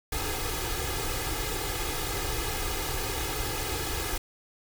pink noise with comb filter, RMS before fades -31 dBFS, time 0.12-4.18 s, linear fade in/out 5 ms, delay 2.4 ms, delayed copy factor +0.9, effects none

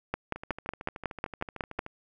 two click trains, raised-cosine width 0.5 ms, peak -14 / -24 dBFS, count 10 / 21, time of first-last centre 0.14-1.791 / 0.36-1.864 s, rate 5.45 / 13.3 Hz, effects none

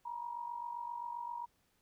sine tone with amplitude modulation, 952 Hz, A#5, 36 cents sharp, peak -36 dBFS, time 0.05-1.46 s, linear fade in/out 10 ms, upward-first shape sine, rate 47.6 Hz, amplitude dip 70%, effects pink hiss -75 dBFS RMS until 1.81 s

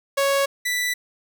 sawtooth tone pair in turn, 554.4 / 1975.7 Hz, C#5 / B6, 0 / 0 cents, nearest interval octave + minor seventh, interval 2200 cents, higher second, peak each -14 / -18 dBFS, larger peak first, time 0.17-0.46 / 0.65-0.94 s, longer neither, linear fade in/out 10 ms, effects none

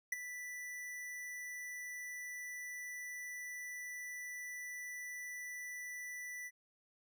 square tone with ADSR envelope, 1975.5 Hz, B6, in tune, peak -32 dBFS, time 0.12-6.51 s, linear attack 6 ms, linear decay 17 ms, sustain -12 dB, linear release 45 ms, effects none

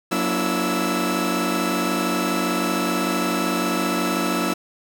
sawtooth tone cluster, 182.9 / 236.6 / 287.6 / 332.9 / 1316 Hz, F#3 / A#3 / D4 / E4 / E6, -20 / +26 / -36 / +17 / -3 cents, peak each -23 dBFS, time 0.11-4.54 s, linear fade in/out 10 ms, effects none

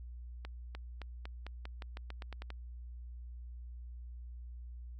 accelerating click train, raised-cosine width 0.3 ms, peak -29 dBFS, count 13, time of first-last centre 0.45-2.504 s, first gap 300 ms, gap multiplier 0.89, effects added 60 Hz sine -44 dBFS peak until 4.99 s

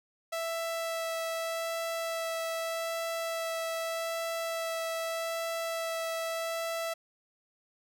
sawtooth tone with vibrato, 659.3 Hz, E5, in tune, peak -28 dBFS, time 0.32-6.94 s, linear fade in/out 10 ms, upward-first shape sine, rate 0.82 Hz, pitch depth 8 cents each way, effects none

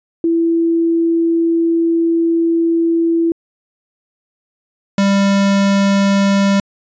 sine / square tone pair in turn, 332.9 / 197.94 Hz, E4 / G3, +17 / +17 cents, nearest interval major sixth, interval 900 cents, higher first, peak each -11 dBFS, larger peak neither, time 0.24-3.32 / 4.98-6.6 s, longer first, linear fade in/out 2 ms, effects resampled to 16000 Hz

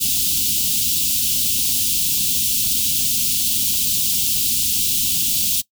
white band-stop noise, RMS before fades -19 dBFS, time 0-5.62 s, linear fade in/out 20 ms, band 280 to 2800 Hz, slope 48 dB/octave, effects noise-tail reverb RT60 0.1 s tail -20 dB re dry

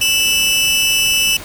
sawtooth tone pair together, 2641 / 2960 Hz, E7 / F#7, +3 / 0 cents, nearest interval major second, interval 197 cents, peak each -12 dBFS, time 0.01-1.37 s, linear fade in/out 5 ms, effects pink hiss -32 dBFS RMS until 1.44 s

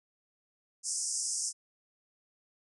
white band-pass noise, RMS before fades -34 dBFS, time 0.83-1.53 s, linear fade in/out 50 ms, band 5100 to 9500 Hz, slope 96 dB/octave, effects none

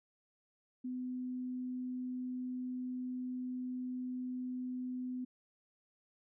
sine tone, 252.3 Hz, B3, 37 cents sharp, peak -37 dBFS, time 0.84-5.25 s, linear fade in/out 10 ms, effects none

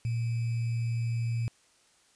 sine tone with sample-and-hold, 116.54 Hz, A#2, in tune, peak -27 dBFS, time 0.05-1.48 s, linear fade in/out 0 ms, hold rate 2450 Hz, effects white hiss -64 dBFS RMS until 2.15 s + resampled to 22050 Hz

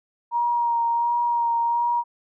sine tone with vibrato, 943 Hz, A#5, 20 cents sharp, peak -19 dBFS, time 0.31-2.04 s, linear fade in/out 50 ms, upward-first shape sine, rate 1.4 Hz, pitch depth 19 cents each way, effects none

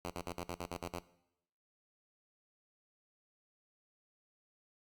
5% pulse tone bursts, 87.31 Hz, F2, in tune, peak -28 dBFS, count 9, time 0.05-0.995 s, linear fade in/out 0 ms, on 57 ms, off 54 ms, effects noise-tail reverb RT60 0.8 s tail -18 dB re dry + Opus 48 kbps

